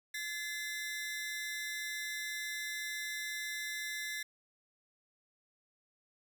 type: ring-modulated tone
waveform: sawtooth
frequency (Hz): 1892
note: A#6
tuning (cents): +25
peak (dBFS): -31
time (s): 0.14-4.23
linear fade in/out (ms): 5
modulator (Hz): 171
effects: none